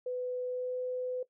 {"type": "tone with pitch glide", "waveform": "sine", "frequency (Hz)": [500, 503.8], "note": ["B4", "B4"], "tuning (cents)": [21, 34], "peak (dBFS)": -32, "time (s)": [0.06, 1.23], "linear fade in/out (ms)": 5, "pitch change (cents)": 13, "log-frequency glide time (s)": [0.45, 0.78], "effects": ["noise-tail reverb RT60 0.1 s tail -17 dB re dry"]}